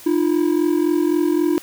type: ring-modulated tone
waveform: triangle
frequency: 325.5 Hz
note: E4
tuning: 22 cents flat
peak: -10 dBFS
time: 0.06-1.58 s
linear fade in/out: 0 ms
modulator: 21.9 Hz
effects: white hiss -41 dBFS RMS until 1.62 s